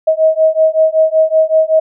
sine beating tone pair, 632 / 637.3 Hz, D#5 / D#5, +27 / +41 cents, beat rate 5.3 Hz, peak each -11 dBFS, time 0.07-1.8 s, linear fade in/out 10 ms, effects none

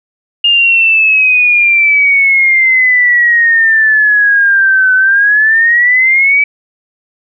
sine exponential two-way sweep, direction down then up, 2835 to 1508 to 2305 Hz, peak -5 dBFS, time 0.44-6.44 s, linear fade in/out 5 ms, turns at 4.94 s, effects none

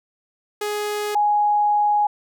sawtooth / sine tone pair in turn, 417.3 / 831.7 Hz, G#4 / G#5, +8 / +2 cents, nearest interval octave, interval 1194 cents, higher second, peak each -19 / -15 dBFS, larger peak second, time 0.61-1.15 / 1.15-2.07 s, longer second, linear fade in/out 5 ms, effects none

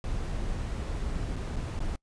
brown noise with dropouts, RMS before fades -32 dBFS, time 0.04-1.96 s, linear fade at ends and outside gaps 1 ms, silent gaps 1.359-1.363 / 1.56-1.565 / 1.792-1.803 s, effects noise-tail reverb RT60 0.1 s tail -24 dB re dry + resampled to 22050 Hz

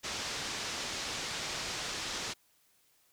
white low-pass noise, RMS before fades -38 dBFS, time 0.03-2.34 s, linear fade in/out 20 ms, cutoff 6400 Hz, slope 24 dB/octave, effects white hiss -69 dBFS RMS until 3.12 s

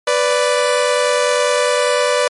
sawtooth tone pair together, 495.4 / 585.4 Hz, B4 / D5, +5 / -6 cents, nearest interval minor third, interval 289 cents, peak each -12 dBFS, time 0.07-2.28 s, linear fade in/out 5 ms, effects MP3 48 kbps

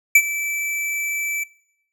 square tone with ADSR envelope, 2318 Hz, D7, 23 cents flat, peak -7 dBFS, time 0.15-1.44 s, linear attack 5 ms, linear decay 60 ms, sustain -15 dB, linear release 9 ms, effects noise-tail reverb RT60 0.8 s tail -23 dB re dry

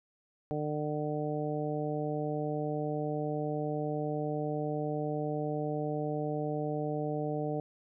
harmonic tone, 150 Hz, D3, 37 cents sharp, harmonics 1 / 2 / 3 / 4 / 5, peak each -36 / -37 / -36 / -38 / -40 dBFS, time 0.51-7.6 s, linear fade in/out 0 ms, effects none

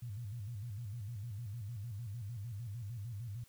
sine tone with vibrato, 109.8 Hz, A2, 3 cents flat, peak -40 dBFS, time 0.02-3.44 s, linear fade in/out 5 ms, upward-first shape square, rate 6.6 Hz, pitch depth 160 cents each way, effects white hiss -66 dBFS RMS until 3.48 s

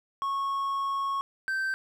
triangle tone pair in turn, 1100 / 1555.6 Hz, C#6 / G6, -14 / -14 cents, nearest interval tritone, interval 600 cents, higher second, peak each -25 dBFS, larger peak neither, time 0.22-1.21 / 1.48-1.74 s, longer first, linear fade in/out 0 ms, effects none

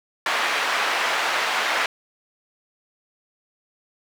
white band-pass noise, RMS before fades -23 dBFS, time 0.26-1.86 s, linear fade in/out 2 ms, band 660 to 2100 Hz, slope 12 dB/octave, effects none

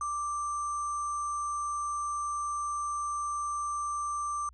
sine tone with sample-and-hold, 1174.7 Hz, D6, in tune, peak -30 dBFS, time 0.01-4.49 s, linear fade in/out 2 ms, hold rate 7350 Hz, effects added 60 Hz sine -53 dBFS peak until 4.53 s + resampled to 24000 Hz

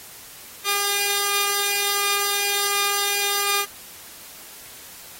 5% pulse tone pair together, 403.8 / 1210 Hz, G#4 / D#6, -49 / -49 cents, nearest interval octave + perfect fifth, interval 1900 cents, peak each -11 dBFS, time 0.64-3.66 s, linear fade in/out 50 ms, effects white hiss -42 dBFS RMS until 5.19 s + AAC 48 kbps

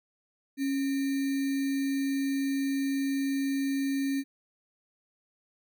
sine tone with sample-and-hold, 274.1 Hz, C#4, 19 cents flat, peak -26 dBFS, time 0.57-4.24 s, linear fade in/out 50 ms, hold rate 2100 Hz, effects none

